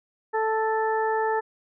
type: harmonic tone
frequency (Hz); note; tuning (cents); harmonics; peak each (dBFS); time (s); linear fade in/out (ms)
440; A4; 0; 1 / 2 / 3 / 4; -25 / -25 / -35 / -32; 0.33-1.41; 20
effects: none